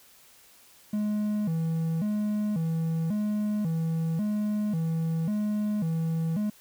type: tone with vibrato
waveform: triangle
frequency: 185 Hz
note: F#3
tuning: in tune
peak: -23 dBFS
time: 0.93-6.5 s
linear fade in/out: 5 ms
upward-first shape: square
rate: 0.92 Hz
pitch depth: 220 cents each way
effects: white hiss -56 dBFS RMS until 6.6 s